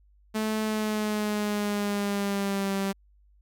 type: tone with pitch glide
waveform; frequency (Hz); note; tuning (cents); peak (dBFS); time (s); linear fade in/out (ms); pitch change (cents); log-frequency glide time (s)
sawtooth; 217.1 to 195.66; A3 to G3; -23 to -3; -22; 0.34-2.93; 20; -180; 0.62-2.73
effects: added 50 Hz sine -57 dBFS peak until 3.41 s